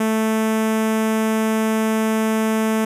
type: tone with notch filter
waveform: sawtooth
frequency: 220 Hz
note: A3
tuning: in tune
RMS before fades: -19 dBFS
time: 0-2.85 s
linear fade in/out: 5 ms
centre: 4300 Hz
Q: 1.2
effects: resampled to 32000 Hz